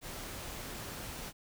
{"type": "noise", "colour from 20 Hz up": "pink", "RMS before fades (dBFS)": -43, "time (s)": [0.01, 1.33], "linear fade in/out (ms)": 50, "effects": []}